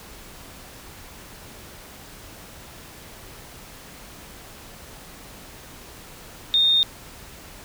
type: tone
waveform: sine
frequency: 3668 Hz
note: A#7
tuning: 29 cents flat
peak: -15 dBFS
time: 6.54-6.83 s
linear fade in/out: 0 ms
effects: pink hiss -43 dBFS RMS until 7.64 s